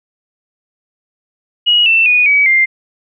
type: tone with pitch steps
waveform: sine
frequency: 2900 / 2675 / 2467 / 2275 / 2099 Hz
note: F#7 / E7 / D#7 / C#7 / C7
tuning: -35 / +25 / -15 / +44 / +5 cents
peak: -7 dBFS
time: 1.66-2.66 s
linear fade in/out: 20 ms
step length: 200 ms
effects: none